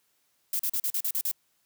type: noise bursts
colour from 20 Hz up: violet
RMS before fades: -28 dBFS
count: 8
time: 0.53-1.314 s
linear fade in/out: 2 ms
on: 63 ms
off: 40 ms
effects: white hiss -71 dBFS RMS until 1.65 s + high-pass 60 Hz 12 dB/octave